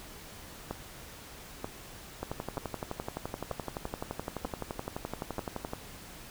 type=two click trains; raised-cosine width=1 ms; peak=-20 / -20 dBFS; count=6 / 42; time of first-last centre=0.71-5.383 / 2.23-5.734 s; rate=1.07 / 11.7 Hz; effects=pink hiss -48 dBFS RMS until 6.3 s